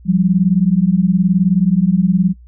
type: beating tone pair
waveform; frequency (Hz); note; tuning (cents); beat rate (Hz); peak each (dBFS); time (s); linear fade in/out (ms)
sine; 174.7 / 193.7; F3 / G3; +1 / -20; 19; -13; 0.05-2.34; 50
effects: noise-tail reverb RT60 0.1 s tail -26 dB re dry + added 60 Hz sine -38 dBFS peak until 2.47 s